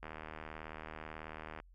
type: click train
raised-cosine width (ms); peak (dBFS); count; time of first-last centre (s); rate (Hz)
0.5; -29; 124; 0.03-1.601; 78.3
effects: added 44 Hz sine -57 dBFS peak until 1.74 s + MP3 96 kbps